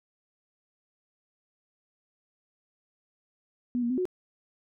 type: tone with pitch steps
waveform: sine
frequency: 245.1 / 237 / 255.5 / 366.1 Hz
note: B3 / A#3 / C4 / F#4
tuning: -13 / +29 / -41 / -18 cents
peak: -25 dBFS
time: 3.75-4.054 s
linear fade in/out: 0 ms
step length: 76 ms
effects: none